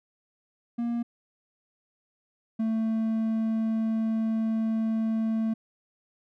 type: tone pair in turn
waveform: triangle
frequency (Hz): 235.7 / 222.5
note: A#3 / A3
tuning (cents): +19 / +20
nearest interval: minor second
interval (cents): 99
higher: first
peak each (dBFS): -24 / -22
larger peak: second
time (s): 0.78-1.03 / 2.59-5.54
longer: second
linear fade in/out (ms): 10
effects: none